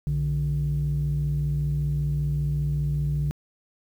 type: tone pair together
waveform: sine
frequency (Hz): 61.5 / 146.67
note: B1 / D3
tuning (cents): -7 / -2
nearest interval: octave + minor third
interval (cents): 1505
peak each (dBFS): -27 / -22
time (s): 0.07-3.31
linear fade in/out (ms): 0
effects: tanh soft clip ceiling -18 dBFS + 9-bit